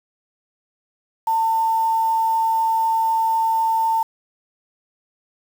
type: tone with quantisation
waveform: sine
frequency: 898 Hz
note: A5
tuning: 35 cents sharp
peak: -16 dBFS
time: 1.27-4.03 s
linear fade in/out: 5 ms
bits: 6
effects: none